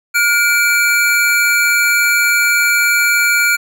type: tone pair together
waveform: square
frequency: 1428.2 / 2323 Hz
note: F6 / D7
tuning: +38 / -20 cents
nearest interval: minor sixth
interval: 842 cents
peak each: -14 dBFS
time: 0.14-3.57 s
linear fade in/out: 20 ms
effects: none